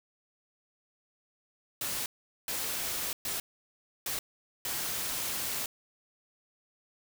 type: noise bursts at uneven times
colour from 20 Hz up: white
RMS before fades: -34 dBFS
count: 5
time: 1.81-2.06 / 2.48-3.13 / 3.25-3.4 / 4.06-4.19 / 4.65-5.66 s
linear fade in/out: 2 ms
effects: none